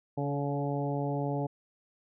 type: harmonic tone with a mistuned harmonic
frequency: 141.9 Hz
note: C#3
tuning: 41 cents sharp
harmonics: 1 / 2 / 3 / 4 / 5 / 6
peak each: -32 / -35 / -37 / -38 / -39 / -40 dBFS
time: 0.17-1.47 s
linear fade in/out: 10 ms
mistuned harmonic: 3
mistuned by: +15 cents
effects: none